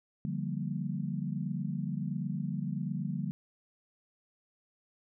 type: chord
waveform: sine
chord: G minor seventh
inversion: second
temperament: equal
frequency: 146.83 / 174.61 / 196 / 233.1 Hz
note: D3 / F3 / G3 / Bb3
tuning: 0 / 0 / 0 / 0 cents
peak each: -36 / -37 / -37 / -40 dBFS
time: 0.25-3.31 s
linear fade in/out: 0 ms
effects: none